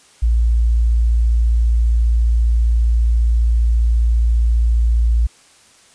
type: tone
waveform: sine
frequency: 57.4 Hz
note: A#1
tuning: 26 cents flat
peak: -11 dBFS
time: 0.22-5.27 s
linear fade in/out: 10 ms
effects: white hiss -49 dBFS RMS until 5.94 s + resampled to 22050 Hz